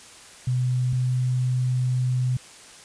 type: tone pair in turn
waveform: sine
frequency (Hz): 125.9 / 126.51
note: B2 / B2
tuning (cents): +34 / +42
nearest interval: unison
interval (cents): 8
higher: second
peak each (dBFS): -20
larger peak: neither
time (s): 0.47-0.93 / 0.93-2.37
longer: second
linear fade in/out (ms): 5
effects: white hiss -46 dBFS RMS until 2.84 s + resampled to 22050 Hz